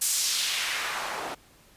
white noise with band-pass filter sweep, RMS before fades -29 dBFS, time 0.01-1.35 s, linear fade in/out 10 ms, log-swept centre 8800 to 560 Hz, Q 1.2, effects pink hiss -57 dBFS RMS until 1.76 s + resampled to 32000 Hz

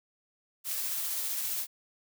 blue noise with tremolo, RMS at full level -32 dBFS, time 0.64-1.67 s, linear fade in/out 50 ms, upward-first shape triangle, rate 15 Hz, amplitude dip 25%, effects none

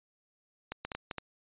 clicks, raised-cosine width 0.3 ms, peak -20 dBFS, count 6, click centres 0.72 / 0.85 / 0.918 / 0.95 / 1.112 / 1.183 s, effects resampled to 8000 Hz

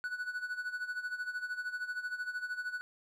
triangle tone with tremolo, 1480 Hz, F#6, in tune, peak -31 dBFS, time 0.04-2.81 s, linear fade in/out 0 ms, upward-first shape sine, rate 13 Hz, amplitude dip 75%, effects none

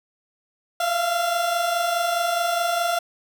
30% pulse tone pair together, 668 / 692.8 Hz, E5 / F5, +23 / -14 cents, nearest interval minor second, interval 63 cents, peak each -25 / -19 dBFS, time 0.8-2.99 s, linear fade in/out 5 ms, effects none

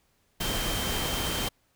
sine tone in noise, 3136 Hz, G7, in tune, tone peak -35 dBFS, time 0.4-1.49 s, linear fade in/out 10 ms, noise pink, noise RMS -30 dBFS, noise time 0.4-1.49 s, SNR -8 dB, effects pink hiss -69 dBFS RMS until 1.75 s

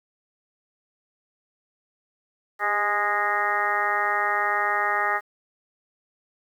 harmonic tone with a mistuned harmonic, 206.7 Hz, G#3, 8 cents flat, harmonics 2 / 3 / 4 / 5 / 6 / 7 / 8 / 9 / 10, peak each -35 / -34 / -27 / -37 / -26 / -34 / -33 / -26 / -36 dBFS, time 2.59-5.21 s, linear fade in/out 50 ms, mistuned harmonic 2, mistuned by -33 cents, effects 9-bit

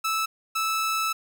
sawtooth tone pair in turn, 1311 / 1311 Hz, E6 / E6, -10 / -10 cents, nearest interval unison, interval 0 cents, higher neither, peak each -20 dBFS, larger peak neither, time 0.04-0.26 / 0.55-1.13 s, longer second, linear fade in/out 10 ms, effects none

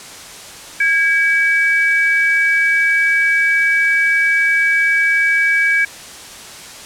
sine tone pair together, 1636 / 2288 Hz, G#6 / D7, -26 / -46 cents, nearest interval tritone, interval 580 cents, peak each -14 dBFS, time 0.8-5.85 s, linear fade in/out 5 ms, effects white hiss -34 dBFS RMS until 6.85 s + low-pass 9000 Hz 12 dB/octave

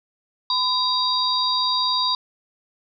sine tone cluster, 1010 / 3795 / 4734 Hz, B5 / A#7 / D8, +39 / +30 / +13 cents, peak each -23 dBFS, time 0.5-2.15 s, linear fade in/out 2 ms, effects none

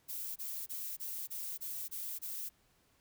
violet noise bursts, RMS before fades -41 dBFS, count 8, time 0.08-2.495 s, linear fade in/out 20 ms, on 280 ms, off 25 ms, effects pink hiss -71 dBFS RMS until 3 s

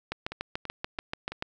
two click trains, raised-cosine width 0.3 ms, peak -21 / -15 dBFS, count 4 / 10, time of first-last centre 0.32-1.32 / 0.12-1.424 s, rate 3 / 6.9 Hz, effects none

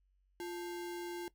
sine tone with sample-and-hold, 348.6 Hz, F4, 3 cents flat, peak -39 dBFS, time 0.4-1.28 s, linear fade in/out 0 ms, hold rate 1225 Hz, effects noise-tail reverb RT60 0.1 s tail -18 dB re dry + added 47 Hz sine -70 dBFS peak until 1.34 s

